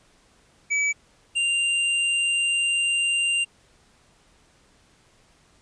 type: tone pair in turn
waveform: square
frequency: 2290 / 2786 Hz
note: D7 / F7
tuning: -44 / -5 cents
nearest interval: minor third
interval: 339 cents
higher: second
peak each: -21 dBFS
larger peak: neither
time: 0.7-0.93 / 1.35-3.45 s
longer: second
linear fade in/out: 20 ms
effects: pink hiss -59 dBFS RMS until 5.61 s + resampled to 22050 Hz